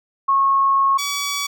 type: tone pair in turn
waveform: sine / 10% pulse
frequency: 1093 / 1139 Hz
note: C#6 / C#6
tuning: -25 / +47 cents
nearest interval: minor second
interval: 72 cents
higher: second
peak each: -13 dBFS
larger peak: neither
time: 0.28-0.98 / 0.98-1.47 s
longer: first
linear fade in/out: 10 ms
effects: none